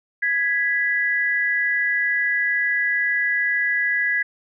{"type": "tone pair together", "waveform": "sine", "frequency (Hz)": [1662.3, 1975.5], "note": ["G#6", "B6"], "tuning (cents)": [1, 0], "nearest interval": "minor third", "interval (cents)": 299, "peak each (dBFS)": -21, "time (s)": [0.22, 4.23], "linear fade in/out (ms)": 10, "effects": []}